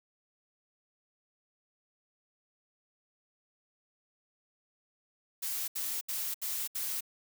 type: noise bursts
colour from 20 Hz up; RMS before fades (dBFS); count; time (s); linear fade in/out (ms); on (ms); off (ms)
blue; -35; 5; 5.42-7.008; 10; 260; 72
effects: none